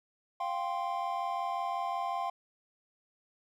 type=chord; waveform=triangle; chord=F suspended second; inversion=none; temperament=equal; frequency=698.5 / 784 / 1046.5 Hz; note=F5 / G5 / C6; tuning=0 / 0 / 0 cents; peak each=-34 dBFS; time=0.4-2.3 s; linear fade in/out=5 ms; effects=none